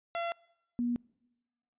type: tone pair in turn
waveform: sawtooth / sine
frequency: 681 / 240.8 Hz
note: F5 / B3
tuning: -44 / -44 cents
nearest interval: octave + tritone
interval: 1800 cents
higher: first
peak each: -28 dBFS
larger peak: neither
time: 0.15-0.32 / 0.79-0.96 s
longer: neither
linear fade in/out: 0 ms
effects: noise-tail reverb RT60 1.0 s tail -25 dB re dry + resampled to 8000 Hz